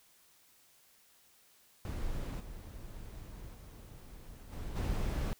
brown noise with level steps, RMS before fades -38 / -47 / -50 / -41 / -33 dBFS, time 1.85-5.33 s, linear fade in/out 0 ms, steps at 2.39 / 3.53 / 4.51 / 4.75 s, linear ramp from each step 20 ms, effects white hiss -65 dBFS RMS until 5.39 s

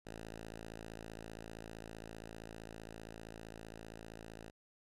5% pulse tone with level ramp, 55.3 Hz, A1, 9 cents sharp, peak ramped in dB -35 to -38 dBFS, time 0.05-4.51 s, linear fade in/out 20 ms, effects low-pass 12000 Hz 12 dB/octave

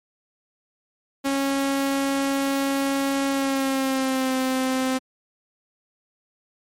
sawtooth tone with pitch glide, 274.8 to 260.3 Hz, C#4 to C4, -15 to -9 cents, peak -17 dBFS, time 1.24-4.99 s, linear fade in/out 20 ms, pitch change -94 cents, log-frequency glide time 3.29-4.33 s, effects MP3 64 kbps

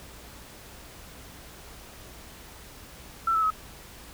sine tone with pitch steps, 1339 / 1307.7 / 1277.1 Hz, E6 / E6 / D#6, +27 / -14 / +45 cents, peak -21 dBFS, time 3.27-3.504 s, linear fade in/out 5 ms, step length 78 ms, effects added 60 Hz sine -52 dBFS peak until 4.13 s + pink hiss -47 dBFS RMS until 4.13 s

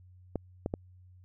clicks, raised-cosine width 2 ms, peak -18 dBFS, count 3, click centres 0.357 / 0.661 / 0.739 s, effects added 91 Hz sine -53 dBFS peak until 1.24 s

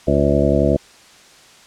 harmonic tone, 71 Hz, C#2, 42 cents sharp, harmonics 1 / 2 / 3 / 4 / 5 / 7 / 8 / 9, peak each -21 / -21 / -21 / -21 / -21 / -21 / -21 / -21 dBFS, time 0.07-0.77 s, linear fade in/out 10 ms, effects white hiss -46 dBFS RMS until 1.66 s + low-pass 7000 Hz 12 dB/octave

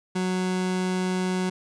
30% pulse tone, 184.4 Hz, F#3, 6 cents flat, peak -21 dBFS, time 0.15-1.5 s, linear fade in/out 10 ms, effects resampled to 22050 Hz

